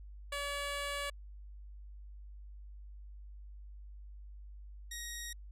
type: tone pair in turn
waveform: 10% pulse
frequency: 570 / 1885.4 Hz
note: C#5 / A#6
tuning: +48 / +19 cents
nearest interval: octave + major sixth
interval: 2071 cents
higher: second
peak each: -28 / -32 dBFS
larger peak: first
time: 0.32-1.1 / 4.91-5.33 s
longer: first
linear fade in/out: 5 ms
effects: added 50 Hz sine -47 dBFS peak until 5.51 s + low-pass 12000 Hz 12 dB/octave